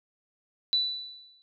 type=tone with exponential decay; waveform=sine; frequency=3971 Hz; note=B7; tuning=9 cents sharp; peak=-20 dBFS; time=0.73-1.42 s; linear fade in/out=0 ms; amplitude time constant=150 ms; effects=none